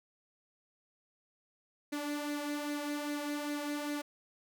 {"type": "tone with flanger", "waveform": "sawtooth", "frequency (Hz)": 292.9, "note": "D4", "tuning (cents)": -5, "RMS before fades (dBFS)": -37, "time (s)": [1.92, 4.02], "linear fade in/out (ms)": 10, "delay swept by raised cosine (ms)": [0.46, 2.96], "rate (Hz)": 2.5, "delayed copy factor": 0.5, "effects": []}